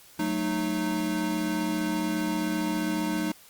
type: chord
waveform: square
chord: D# diminished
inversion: first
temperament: equal with one note detuned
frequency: 185 / 220 / 307.4 Hz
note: F#3 / A3 / D#4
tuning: 0 / 0 / -21 cents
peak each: -33 / -33 / -29 dBFS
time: 0.19-3.32 s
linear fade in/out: 5 ms
effects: white hiss -53 dBFS RMS until 3.49 s + Opus 48 kbps